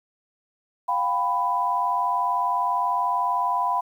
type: tone cluster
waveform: sine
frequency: 707 / 787 / 994 Hz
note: F5 / G5 / B5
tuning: +21 / +7 / +11 cents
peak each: -28 / -28 / -22 dBFS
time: 0.88-3.81 s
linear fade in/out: 10 ms
effects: 9-bit